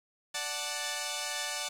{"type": "chord", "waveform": "5% pulse", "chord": "D major", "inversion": "none", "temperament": "equal", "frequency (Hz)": [587.3, 740, 880], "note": ["D5", "F#5", "A5"], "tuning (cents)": [0, 0, 0], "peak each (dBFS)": -26, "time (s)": [0.34, 1.69], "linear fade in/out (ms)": 10, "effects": ["low-pass 12000 Hz 12 dB/octave", "9-bit"]}